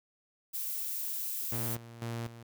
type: noise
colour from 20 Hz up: violet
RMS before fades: -36 dBFS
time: 0.53-1.76 s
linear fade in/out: 20 ms
type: tone with tremolo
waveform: sawtooth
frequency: 116.54 Hz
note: A#2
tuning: in tune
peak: -31 dBFS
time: 1.52-2.43 s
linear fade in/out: 5 ms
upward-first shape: square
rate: 2 Hz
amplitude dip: 75%
effects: none